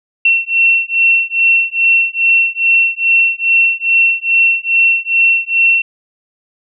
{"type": "beating tone pair", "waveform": "sine", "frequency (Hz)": [2711, 2713.4], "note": ["E7", "E7"], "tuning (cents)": [48, 49], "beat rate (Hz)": 2.4, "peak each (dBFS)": -12, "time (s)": [0.25, 5.82], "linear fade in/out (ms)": 5, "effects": []}